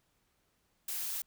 blue noise, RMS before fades -37 dBFS, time 0.88-1.22 s, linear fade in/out 5 ms, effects pink hiss -75 dBFS RMS until 1.26 s

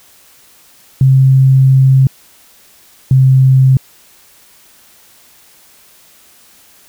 sine tone pair in turn, 133 / 131.85 Hz, C3 / C3, +29 / +14 cents, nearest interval unison, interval 15 cents, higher first, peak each -4 dBFS, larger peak neither, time 1.01-2.07 / 3.11-3.77 s, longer first, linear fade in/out 2 ms, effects white hiss -45 dBFS RMS until 6.88 s

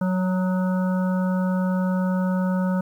harmonic tone with a mistuned harmonic, 185 Hz, F#3, in tune, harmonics 1 / 3 / 5 / 7 / 8, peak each -20 / -30 / -34 / -37 / -38 dBFS, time 0.01-2.81 s, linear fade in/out 5 ms, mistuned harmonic 7, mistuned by -37 cents, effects 9-bit

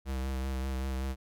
square tone with vibrato, 65.9 Hz, C2, 13 cents sharp, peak -32 dBFS, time 0.05-1.16 s, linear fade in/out 50 ms, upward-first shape sine, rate 5.2 Hz, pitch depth 29 cents each way, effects none

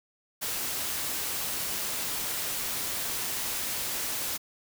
white noise, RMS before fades -32 dBFS, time 0.41-4.38 s, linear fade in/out 20 ms, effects none

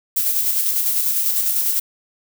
violet noise with tremolo, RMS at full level -18 dBFS, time 0.16-1.8 s, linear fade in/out 10 ms, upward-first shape square, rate 10 Hz, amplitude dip 30%, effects none

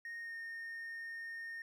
triangle tone with pitch glide, 1856 to 1834.7 Hz, A#6 to A#6, -8 to -28 cents, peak -40 dBFS, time 0.05-1.62 s, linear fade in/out 2 ms, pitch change -20 cents, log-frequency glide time 0.21-0.34 s, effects tanh soft clip ceiling -36 dBFS

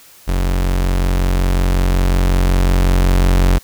40% pulse tone with level ramp, 45.44 Hz, F#1, 31 cents flat, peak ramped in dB -13 to -8 dBFS, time 0.27-3.59 s, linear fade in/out 20 ms, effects white hiss -44 dBFS RMS until 3.63 s

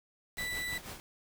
pink noise with tremolo, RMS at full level -42 dBFS, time 0.37-1 s, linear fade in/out 0 ms, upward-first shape triangle, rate 6.1 Hz, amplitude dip 70%
35% pulse tone, 1975.5 Hz, B6, in tune, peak -33 dBFS, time 0.38-0.78 s, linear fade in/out 5 ms
effects none

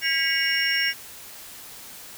sine tone cluster, 1623 / 1960 / 2227 / 2844 / 5520 Hz, G#6 / B6 / C#7 / F7 / F8, -40 / -14 / +7 / +31 / -21 cents, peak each -27 dBFS, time 0.01-0.94 s, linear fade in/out 50 ms, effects white hiss -42 dBFS RMS until 2.17 s

